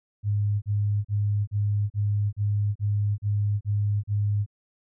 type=tone bursts; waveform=sine; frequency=103.1 Hz; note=G#2; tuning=12 cents flat; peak=-21 dBFS; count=10; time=0.23-4.463 s; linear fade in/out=50 ms; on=390 ms; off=37 ms; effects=none